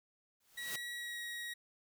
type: noise with exponential growth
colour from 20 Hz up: white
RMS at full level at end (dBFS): -39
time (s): 0.4-0.76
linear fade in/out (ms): 5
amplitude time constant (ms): 77
type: tone with pitch glide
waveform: 30% pulse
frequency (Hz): 1922 to 1898.8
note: B6 to A#6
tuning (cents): -48 to +31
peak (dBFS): -38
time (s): 0.57-1.54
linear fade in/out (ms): 10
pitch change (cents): -21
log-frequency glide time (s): 0.93-1.2
effects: none